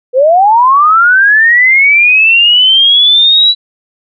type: linear sweep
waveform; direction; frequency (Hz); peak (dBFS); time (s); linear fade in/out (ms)
sine; up; 484.2 to 3951; -3; 0.13-3.55; 50
effects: none